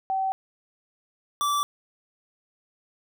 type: tone pair in turn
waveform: sine / square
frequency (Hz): 767 / 1161.5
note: G5 / D6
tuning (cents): -38 / -20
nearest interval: perfect fifth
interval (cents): 718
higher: second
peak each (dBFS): -23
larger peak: neither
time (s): 0.1-0.32 / 1.41-1.63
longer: neither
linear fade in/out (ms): 0
effects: none